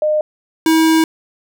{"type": "tone pair in turn", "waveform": ["sine", "square"], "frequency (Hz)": [610, 321.3], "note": ["D#5", "E4"], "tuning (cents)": [-34, -44], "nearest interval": "major seventh", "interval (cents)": 1110, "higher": "first", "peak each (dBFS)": [-12, -10], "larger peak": "second", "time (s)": [[0.02, 0.21], [0.66, 1.04]], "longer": "second", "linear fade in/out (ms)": 2, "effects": []}